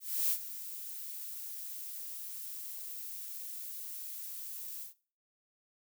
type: noise with ADSR envelope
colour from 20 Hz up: violet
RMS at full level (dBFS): -29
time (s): 0-4.94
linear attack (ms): 300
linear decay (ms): 76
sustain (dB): -14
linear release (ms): 120
effects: noise-tail reverb RT60 0.4 s tail -19 dB re dry